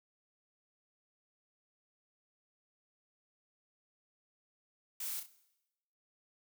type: noise with echo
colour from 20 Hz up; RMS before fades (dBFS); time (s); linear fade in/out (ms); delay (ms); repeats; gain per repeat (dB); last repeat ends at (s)
blue; -40; 5-5.2; 5; 32; 2; -7; 5.264
effects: noise-tail reverb RT60 0.9 s tail -18 dB re dry